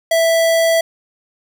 square tone, 659.3 Hz, E5, in tune, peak -12 dBFS, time 0.11-0.81 s, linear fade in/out 5 ms, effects none

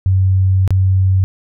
sine tone with dropouts, 94.6 Hz, F#2, 39 cents sharp, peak -9 dBFS, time 0.06-1.24 s, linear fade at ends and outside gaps 0 ms, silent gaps 0.677-0.706 s, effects none

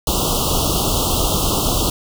pink band-stop noise, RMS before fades -18 dBFS, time 0.07-1.9 s, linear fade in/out 2 ms, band 1300 to 2800 Hz, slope 96 dB/octave, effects none

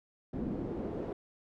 brown noise with band-pass filter sweep, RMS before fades -37 dBFS, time 0.33-1.13 s, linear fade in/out 5 ms, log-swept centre 260 to 450 Hz, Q 1.6, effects none

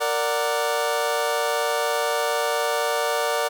25% pulse chord, Bb augmented, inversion none, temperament equal with one note detuned, 463.2 / 587.3 / 740 Hz, Bb4 / D5 / F#5, -11 / 0 / 0 cents, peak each -22 / -21 / -24 dBFS, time 0-3.49 s, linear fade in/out 20 ms, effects none

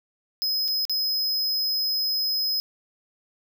square tone with dropouts, 5080 Hz, D#8, 35 cents sharp, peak -23 dBFS, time 0.42-2.6 s, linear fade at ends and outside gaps 0 ms, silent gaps 0.68-0.684 / 0.852-0.896 s, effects none

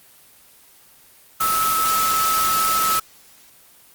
sine tone in noise, 1300 Hz, E6, 24 cents flat, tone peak -18 dBFS, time 1.4-3 s, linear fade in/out 10 ms, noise white, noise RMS -23 dBFS, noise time 1.4-3 s, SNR +2 dB, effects white hiss -50 dBFS RMS until 3.94 s + Opus 24 kbps

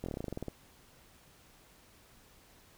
slowing click train, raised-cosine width 2 ms, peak -24 dBFS, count 13, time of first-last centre 0.04-0.483 s, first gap 22 ms, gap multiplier 1.09, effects pink hiss -61 dBFS RMS until 2.77 s

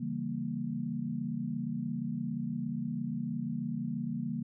sine chord, C# diminished seventh, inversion none, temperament equal, 138.59 / 164.81 / 196 / 233.1 Hz, C#3 / E3 / G3 / Bb3, 0 / 0 / 0 / 0 cents, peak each -40 / -39 / -39 / -35 dBFS, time 0-4.43 s, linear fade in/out 10 ms, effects none

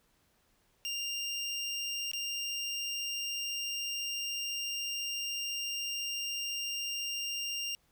25% pulse tone with dropouts, 2794 Hz, F7, in tune, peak -30 dBFS, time 0.85-7.75 s, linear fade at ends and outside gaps 0 ms, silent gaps 2.115-2.134 s, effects pink hiss -71 dBFS RMS until 7.91 s

